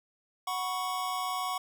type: chord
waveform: square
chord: F# suspended fourth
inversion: none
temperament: equal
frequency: 740 / 987.8 / 1108.7 Hz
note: F#5 / B5 / C#6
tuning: 0 / 0 / 0 cents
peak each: -36 / -40 / -34 dBFS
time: 0.47-1.58 s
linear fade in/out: 5 ms
effects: none